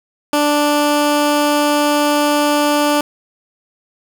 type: tone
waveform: 15% pulse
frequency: 293.7 Hz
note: D4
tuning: in tune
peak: -6 dBFS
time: 0.33-3.01 s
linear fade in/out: 2 ms
effects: none